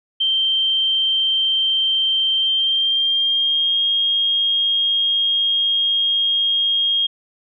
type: tone with pitch glide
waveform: sine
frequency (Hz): 3136 to 3248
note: G7 to G#7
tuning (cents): 0 to -39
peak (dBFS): -15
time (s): 0.2-7.07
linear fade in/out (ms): 10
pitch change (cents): +61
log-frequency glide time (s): 2.35-3.81
effects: none